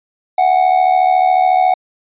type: tone with amplitude modulation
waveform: triangle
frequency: 740 Hz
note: F#5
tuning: in tune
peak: -4 dBFS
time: 0.38-1.74 s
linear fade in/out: 5 ms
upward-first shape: sine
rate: 74 Hz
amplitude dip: 70%
effects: resampled to 8000 Hz